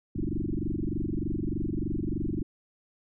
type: tone with frequency modulation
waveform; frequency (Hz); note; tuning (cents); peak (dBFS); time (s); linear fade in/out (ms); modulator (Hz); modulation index
sine; 159.9; D#3; +48; -27; 0.15-2.43; 10; 23.3; 7.9
effects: none